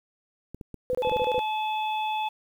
clicks, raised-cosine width 3 ms, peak -25 dBFS, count 9, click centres 0.546 / 0.612 / 0.743 / 0.932 / 1.073 / 1.116 / 1.163 / 1.219 / 1.381 s
sine tone bursts, 503 Hz, B4, 32 cents sharp, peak -23 dBFS, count 7, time 0.9-1.392 s, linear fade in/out 0 ms, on 48 ms, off 26 ms
harmonic tone, 862 Hz, A5, 36 cents flat, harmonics 1 / 3 / 4, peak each -26 / -36 / -38 dBFS, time 1.02-2.29 s, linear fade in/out 10 ms
effects 9-bit

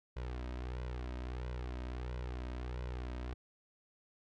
sawtooth tone with flanger, 61.74 Hz, B1, in tune, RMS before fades -41 dBFS, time 0.16-3.34 s, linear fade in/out 10 ms, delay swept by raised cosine 2 to 3.2 ms, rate 1.5 Hz, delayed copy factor +0.65, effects low-pass 4000 Hz 12 dB/octave

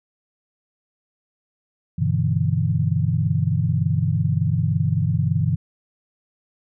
sine chord, E minor seventh, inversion first, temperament equal, 98 / 123.47 / 146.83 / 164.81 Hz, G2 / B2 / D3 / E3, 0 / 0 / 0 / 0 cents, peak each -23 dBFS, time 1.98-5.56 s, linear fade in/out 10 ms, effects none

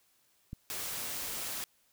click, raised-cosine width 5 ms, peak -28 dBFS, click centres 0.531 s
white noise, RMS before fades -38 dBFS, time 0.7-1.64 s, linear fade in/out 0 ms
effects white hiss -70 dBFS RMS until 1.92 s

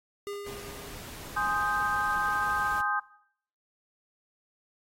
square tone with exponential decay, 405.4 Hz, G#4, 42 cents flat, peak -34 dBFS, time 0.27-1.56 s, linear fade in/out 0 ms, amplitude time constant 280 ms
pink noise, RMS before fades -44 dBFS, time 0.46-2.81 s, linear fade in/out 5 ms
sine chord, Ab major seventh, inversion none, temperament equal, 830.6 / 1046.5 / 1244.5 / 1568 Hz, Ab5 / C6 / Eb6 / G6, 0 / 0 / 0 / 0 cents, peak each -32 / -35 / -30 / -30 dBFS, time 1.36-3 s, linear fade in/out 10 ms
effects noise-tail reverb RT60 0.6 s tail -18 dB re dry + AAC 48 kbps

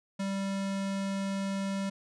square tone, 195.6 Hz, G3, 4 cents flat, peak -31 dBFS, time 0.19-1.9 s, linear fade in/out 10 ms, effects resampled to 22050 Hz

